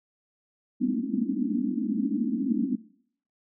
pink band-pass noise, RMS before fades -27 dBFS, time 0.8-2.76 s, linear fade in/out 20 ms, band 200 to 310 Hz, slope 96 dB/octave, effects noise-tail reverb RT60 0.6 s tail -19 dB re dry

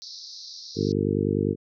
pink band-pass noise, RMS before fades -41 dBFS, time 0.02-0.92 s, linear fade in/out 0 ms, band 4000 to 5700 Hz, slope 96 dB/octave
harmonic tone, 50 Hz, G1, 35 cents sharp, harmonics 2 / 3 / 4 / 5 / 6 / 7 / 8 / 9, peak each -30 / -30 / -30 / -30 / -30 / -30 / -30 / -30 dBFS, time 0.75-1.56 s, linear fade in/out 50 ms
effects none

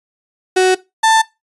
35% pulse tone pair in turn, 371.9 / 888.1 Hz, F#4 / A5, +9 / +16 cents, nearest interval octave + minor third, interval 1507 cents, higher second, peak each -7 dBFS, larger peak neither, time 0.56-0.75 / 1.03-1.22 s, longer neither, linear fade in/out 10 ms, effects noise-tail reverb RT60 0.2 s tail -18 dB re dry + resampled to 24000 Hz

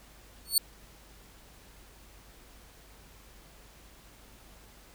15% pulse tone with exponential growth, 4435 Hz, C#8, in tune, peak -11 dBFS, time 0.45-0.58 s, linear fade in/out 2 ms, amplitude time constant 27 ms, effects added 50 Hz sine -56 dBFS peak until 4.94 s + pink hiss -56 dBFS RMS until 4.94 s

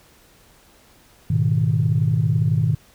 sine chord, G# minor, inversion none, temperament equal with one note detuned, 105.58 / 123.47 / 155.56 Hz, G#2 / B2 / D#3, +29 / 0 / 0 cents, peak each -20 / -20 / -19 dBFS, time 1.3-2.75 s, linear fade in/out 5 ms, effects tanh soft clip ceiling -8 dBFS + pink hiss -53 dBFS RMS until 2.94 s

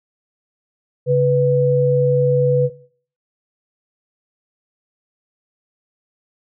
sine tone pair together, 138.65 / 494.1 Hz, C#3 / B4, +1 / +1 cents, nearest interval octave + minor seventh, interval 2200 cents, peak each -16 / -13 dBFS, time 1.06-2.7 s, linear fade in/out 50 ms, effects noise-tail reverb RT60 0.5 s tail -17 dB re dry

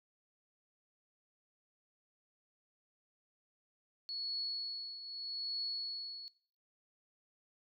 sine tone with tremolo, 4381 Hz, C#8, 21 cents flat, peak -36 dBFS, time 4.09-6.28 s, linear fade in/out 0 ms, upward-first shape triangle, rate 0.82 Hz, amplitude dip 70%, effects noise-tail reverb RT60 0.5 s tail -20 dB re dry

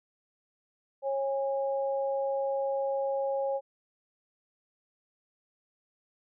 sine tone pair together, 546.6 / 819 Hz, C#5 / G#5, -24 / -24 cents, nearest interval perfect fifth, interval 700 cents, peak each -28 / -35 dBFS, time 1.02-3.61 s, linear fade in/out 50 ms, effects none

